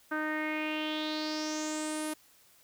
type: tone with low-pass filter sweep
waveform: sawtooth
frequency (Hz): 308.1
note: D#4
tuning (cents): -17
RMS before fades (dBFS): -34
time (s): 0.11-2.14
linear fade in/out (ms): 10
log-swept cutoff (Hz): 1500 to 11000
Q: 5.2
effects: white hiss -62 dBFS RMS until 2.63 s